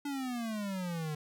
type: exponential sweep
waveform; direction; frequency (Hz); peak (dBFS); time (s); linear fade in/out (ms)
square; down; 290.3 to 149.3; -35; 0.05-1.15; 5
effects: none